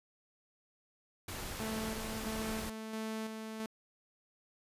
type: noise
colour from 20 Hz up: pink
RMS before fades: -42 dBFS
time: 1.28-2.7 s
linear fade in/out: 5 ms
type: tone with tremolo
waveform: sawtooth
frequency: 220 Hz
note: A3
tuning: in tune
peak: -33 dBFS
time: 1.6-3.66 s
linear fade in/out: 0 ms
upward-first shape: square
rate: 1.5 Hz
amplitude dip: 40%
effects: resampled to 32000 Hz